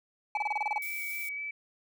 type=tone with vibrato; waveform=sine; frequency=2291 Hz; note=D7; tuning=44 cents flat; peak=-34 dBFS; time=0.35-1.51 s; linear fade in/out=5 ms; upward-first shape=square; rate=3.9 Hz; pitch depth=11 cents each way
type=tone bursts; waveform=triangle; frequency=847 Hz; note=G#5; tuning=34 cents sharp; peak=-25 dBFS; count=9; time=0.35-0.781 s; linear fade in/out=2 ms; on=23 ms; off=28 ms
type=noise; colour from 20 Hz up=violet; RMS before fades=-42 dBFS; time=0.82-1.29 s; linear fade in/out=2 ms
effects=none